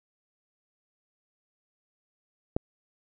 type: click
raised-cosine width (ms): 2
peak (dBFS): -12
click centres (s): 2.565
effects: none